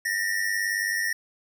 square tone pair together, 1800 / 1898.7 Hz, A6 / A#6, +39 / +31 cents, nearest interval minor second, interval 92 cents, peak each -28 dBFS, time 0.05-1.13 s, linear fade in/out 5 ms, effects none

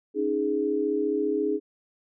sine chord, C# suspended second, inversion none, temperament just, 277.2 / 311.8 / 415.8 Hz, C#4 / D#4 / G#4, 0 / +4 / +2 cents, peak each -31 / -28 / -25 dBFS, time 0.14-1.6 s, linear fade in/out 50 ms, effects none

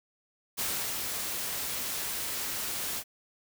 white noise with ADSR envelope, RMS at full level -31 dBFS, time 0.57-3.04 s, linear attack 26 ms, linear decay 330 ms, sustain -3 dB, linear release 57 ms, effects none

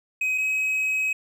triangle tone pair in turn, 2526 / 2544 Hz, D#7 / D#7, +26 / +38 cents, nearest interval unison, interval 12 cents, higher second, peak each -20 dBFS, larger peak neither, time 0.21-0.38 / 0.38-1.13 s, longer second, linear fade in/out 5 ms, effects none

